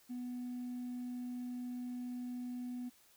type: tone with hard clipping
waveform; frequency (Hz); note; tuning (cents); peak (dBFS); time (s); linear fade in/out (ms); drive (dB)
triangle; 246.9; B3; 0; -39; 0.09-2.9; 20; 2
effects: white hiss -66 dBFS RMS until 3.16 s